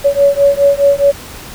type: beating tone pair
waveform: sine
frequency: 561 / 565.8 Hz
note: C#5 / C#5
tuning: +21 / +35 cents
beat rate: 4.8 Hz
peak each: -10 dBFS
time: 0.04-1.12 s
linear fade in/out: 20 ms
effects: pink hiss -31 dBFS RMS until 1.54 s